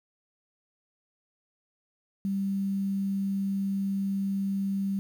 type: tone with quantisation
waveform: sine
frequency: 196 Hz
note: G3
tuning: in tune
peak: -26 dBFS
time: 2.25-4.99 s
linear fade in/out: 0 ms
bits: 9
effects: none